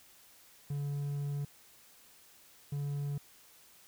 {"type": "tone bursts at uneven times", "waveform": "triangle", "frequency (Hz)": 143, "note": "D3", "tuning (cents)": -46, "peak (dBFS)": -31, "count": 2, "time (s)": [[0.7, 1.45], [2.72, 3.18]], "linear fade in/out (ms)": 5, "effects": ["white hiss -60 dBFS RMS until 3.87 s"]}